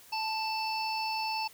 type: harmonic tone with a mistuned harmonic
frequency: 882 Hz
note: A5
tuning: 4 cents sharp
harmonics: 1 / 3 / 5 / 6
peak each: -32 / -37 / -39 / -40 dBFS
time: 0.12-1.48 s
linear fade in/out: 10 ms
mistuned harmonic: 5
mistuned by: +26 cents
effects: white hiss -55 dBFS RMS until 1.53 s